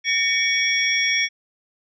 sine tone cluster, 1828 / 2252 / 3369 / 5590 Hz, A#6 / C#7 / G#7 / F8, -34 / +27 / +24 / +1 cents, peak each -26 / -20 / -25 / -25 dBFS, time 0.04-1.29 s, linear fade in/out 50 ms, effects none

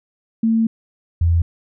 sine tone pair in turn, 225.3 / 84.39 Hz, A3 / E2, +41 / +41 cents, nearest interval octave + perfect fourth, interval 1700 cents, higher first, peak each -13 / -12 dBFS, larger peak second, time 0.43-0.67 / 1.21-1.42 s, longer first, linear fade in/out 5 ms, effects none

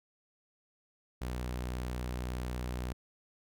sawtooth tone, 61.74 Hz, B1, in tune, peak -31 dBFS, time 1.21-2.93 s, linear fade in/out 10 ms, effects none

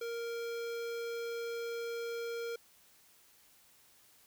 square tone with notch filter, 466.2 Hz, A#4, in tune, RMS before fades -39 dBFS, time 0.01-2.56 s, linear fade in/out 5 ms, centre 9500 Hz, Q 1.2, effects white hiss -64 dBFS RMS until 4.26 s

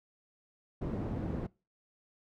white low-pass noise, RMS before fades -36 dBFS, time 0.81-1.47 s, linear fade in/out 10 ms, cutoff 280 Hz, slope 12 dB/octave, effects noise-tail reverb RT60 0.3 s tail -23 dB re dry

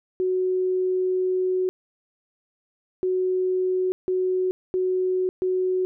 sine tone bursts at uneven times, 370 Hz, F#4, in tune, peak -20 dBFS, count 5, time 0.2-1.69 / 3.03-3.92 / 4.08-4.51 / 4.74-5.29 / 5.42-5.85 s, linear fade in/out 0 ms, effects none

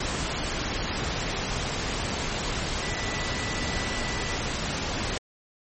sine tone in noise, 1975.5 Hz, B6, in tune, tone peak -36 dBFS, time 2.82-4.36 s, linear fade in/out 5 ms, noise pink, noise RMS -29 dBFS, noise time 0-5.18 s, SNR -10 dB, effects MP3 32 kbps

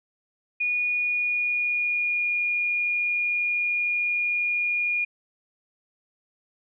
sine tone with pitch glide, 2452 to 2431 Hz, D#7 to D#7, -26 to -41 cents, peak -22 dBFS, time 0.6-5.05 s, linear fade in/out 10 ms, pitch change -15 cents, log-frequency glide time 0.91-2.28 s, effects none

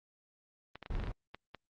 clicks, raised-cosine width 0.3 ms, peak -28 dBFS, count 9, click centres 0.756 / 0.827 / 0.861 / 0.952 / 0.999 / 1.038 / 1.072 / 1.346 / 1.547 s
brown noise, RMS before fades -36 dBFS, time 0.9-1.12 s, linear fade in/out 5 ms
effects low-pass 4000 Hz 12 dB/octave + Opus 32 kbps

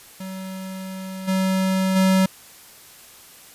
square tone with level steps, 189.2 Hz, F#3, 39 cents sharp, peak -31 / -19 / -15 dBFS, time 0.2-2.26 s, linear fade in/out 5 ms, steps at 1.27 / 1.95 s, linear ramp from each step 20 ms, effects white hiss -46 dBFS RMS until 3.54 s + resampled to 32000 Hz

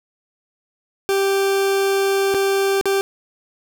40% pulse tone with dropouts, 392 Hz, G4, in tune, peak -15 dBFS, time 1.09-3.01 s, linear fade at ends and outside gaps 0 ms, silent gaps 2.341-2.346 / 2.812-2.856 s, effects none

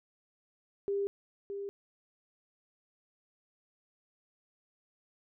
sine tone with echo, 399.5 Hz, G4, 33 cents sharp, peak -29 dBFS, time 0.88-1.07 s, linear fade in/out 0 ms, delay 620 ms, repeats 1, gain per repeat -7 dB, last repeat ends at 1.69 s, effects none

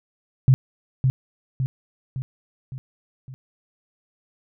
sine tone with echo, 130.81 Hz, C3, in tune, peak -10 dBFS, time 0.48-0.54 s, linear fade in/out 0 ms, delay 560 ms, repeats 5, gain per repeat -5 dB, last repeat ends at 3.34 s, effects none

